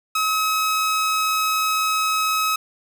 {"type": "tone", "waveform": "sawtooth", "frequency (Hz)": 1279, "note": "D#6", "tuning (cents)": 47, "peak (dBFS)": -15, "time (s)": [0.15, 2.56], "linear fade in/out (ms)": 5, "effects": []}